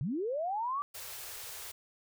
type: linear sweep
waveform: sine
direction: up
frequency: 116.54 to 1174.7 Hz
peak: -31 dBFS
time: 0.01-0.82 s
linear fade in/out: 0 ms
type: band-stop noise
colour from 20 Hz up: white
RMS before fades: -44 dBFS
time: 0.94-1.72 s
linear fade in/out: 10 ms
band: 130 to 370 Hz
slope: 96 dB/octave
effects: none